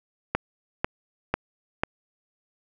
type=click train; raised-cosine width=0.5 ms; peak=-7 dBFS; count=4; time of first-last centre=0.35-1.835 s; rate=2.02 Hz; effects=none